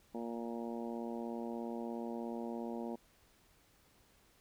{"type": "harmonic tone", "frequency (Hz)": 116.9, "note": "A#2", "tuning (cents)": 5, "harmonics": [2, 3, 4, 5, 6, 7, 8], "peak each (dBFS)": [-41, -45, -47, -49, -51, -52, -53], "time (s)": [0.14, 2.96], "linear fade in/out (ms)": 10, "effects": ["pink hiss -68 dBFS RMS until 4.4 s"]}